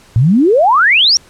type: exponential sweep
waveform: sine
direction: up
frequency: 105.6 to 5800 Hz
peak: -6 dBFS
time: 0.16-1.17 s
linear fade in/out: 0 ms
effects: pink hiss -44 dBFS RMS until 1.29 s + low-pass 10000 Hz 12 dB/octave